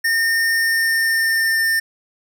square tone with pitch glide, 1823 to 1800 Hz, A#6 to A6, -39 to +39 cents, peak -16 dBFS, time 0.04-1.8 s, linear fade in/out 10 ms, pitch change -22 cents, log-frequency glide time 0.54-1.69 s, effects none

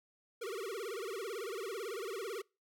square tone with vibrato, 422 Hz, G#4, 28 cents sharp, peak -39 dBFS, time 0.41-2.42 s, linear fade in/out 10 ms, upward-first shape sine, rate 18 Hz, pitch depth 230 cents each way, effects noise-tail reverb RT60 0.3 s tail -26 dB re dry

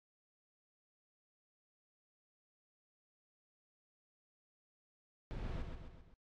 brown noise with echo, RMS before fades -42 dBFS, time 5.31-5.62 s, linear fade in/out 0 ms, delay 130 ms, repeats 4, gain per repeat -5 dB, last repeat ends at 6.14 s, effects low-pass 4000 Hz 12 dB/octave + AAC 64 kbps

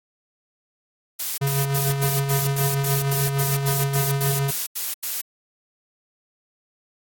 blue noise bursts, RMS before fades -26 dBFS, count 15, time 1.19-5.216 s, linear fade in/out 10 ms, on 190 ms, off 84 ms
square tone with tremolo, 138.59 Hz, C#3, in tune, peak -20 dBFS, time 1.41-4.51 s, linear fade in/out 10 ms, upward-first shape sine, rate 6.7 Hz, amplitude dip 40%
effects AAC 64 kbps

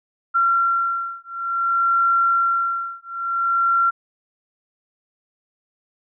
sine beating tone pair, 1368 / 1368.56 Hz, F6 / F6, -36 / -36 cents, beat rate 0.56 Hz, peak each -20 dBFS, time 0.34-3.91 s, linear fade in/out 20 ms, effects none

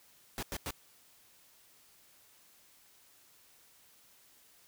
pink noise bursts, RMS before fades -38 dBFS, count 3, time 0.38-0.707 s, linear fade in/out 0 ms, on 47 ms, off 93 ms, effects white hiss -63 dBFS RMS until 4.67 s

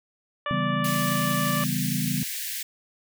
harmonic tone, 584 Hz, D5, 10 cents flat, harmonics 1 / 2 / 3 / 4 / 5 / 6, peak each -33 / -28 / -33 / -41 / -38 / -45 dBFS, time 0.46-1.64 s, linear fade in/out 2 ms
sine chord, C# half-diminished seventh, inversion none, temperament equal, 138.59 / 164.81 / 196 / 246.9 Hz, C#3 / E3 / G3 / B3, 0 / 0 / 0 / 0 cents, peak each -30 dBFS, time 0.51-2.23 s, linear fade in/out 0 ms
white high-pass noise, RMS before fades -32 dBFS, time 0.84-2.63 s, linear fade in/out 5 ms, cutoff 1600 Hz, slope 96 dB/octave
effects none

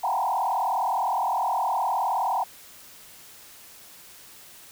sine tone with frequency modulation, 852 Hz, G#5, 44 cents sharp, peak -22 dBFS, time 0.03-2.44 s, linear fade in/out 10 ms, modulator 39.4 Hz, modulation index 3.5, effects white hiss -48 dBFS RMS until 4.71 s

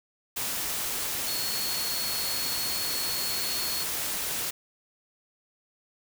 sine tone in noise, 4349 Hz, C#8, 34 cents flat, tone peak -32 dBFS, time 1.27-3.84 s, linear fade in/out 10 ms, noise white, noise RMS -31 dBFS, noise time 0.36-4.51 s, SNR -4 dB, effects none

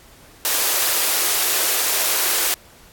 white high-pass noise, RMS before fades -19 dBFS, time 0.45-2.54 s, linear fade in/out 0 ms, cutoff 320 Hz, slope 48 dB/octave, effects pink hiss -48 dBFS RMS until 2.92 s + AAC 64 kbps

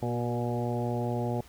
harmonic tone with a mistuned harmonic, 120 Hz, B2, 49 cents flat, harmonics 1 / 2 / 3 / 4 / 5 / 6 / 7, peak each -31 / -34 / -36 / -37 / -38 / -39 / -39 dBFS, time 0.02-1.41 s, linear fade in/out 5 ms, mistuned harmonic 3, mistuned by +22 cents, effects added 60 Hz sine -54 dBFS peak until 1.48 s + pink hiss -55 dBFS RMS until 1.48 s

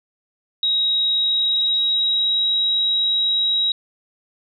sine tone with pitch glide, 3810 to 3837 Hz, A#7 to A#7, +37 to +49 cents, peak -16 dBFS, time 0.63-3.72 s, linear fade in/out 2 ms, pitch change +12 cents, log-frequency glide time 1.12-2.41 s, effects none

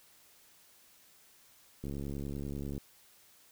click train, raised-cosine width 3 ms, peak -27 dBFS, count 67, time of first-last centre 1.84-2.779 s, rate 70.3 Hz, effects white hiss -62 dBFS RMS until 3.51 s

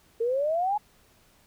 sine exponential sweep, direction up, 448.8 to 856 Hz, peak -23 dBFS, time 0.2-0.78 s, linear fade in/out 10 ms, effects pink hiss -61 dBFS RMS until 1.46 s

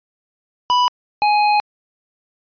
square tone pair in turn, 987.8 / 835 Hz, B5 / G#5, 0 / +9 cents, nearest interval minor third, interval 291 cents, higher first, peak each -13 dBFS, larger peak neither, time 0.7-0.88 / 1.22-1.6 s, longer second, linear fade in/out 0 ms, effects resampled to 11025 Hz

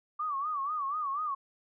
sine tone with vibrato, 1165 Hz, D6, 14 cents flat, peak -30 dBFS, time 0.19-1.35 s, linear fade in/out 10 ms, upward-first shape sine, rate 4.1 Hz, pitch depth 130 cents each way, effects none

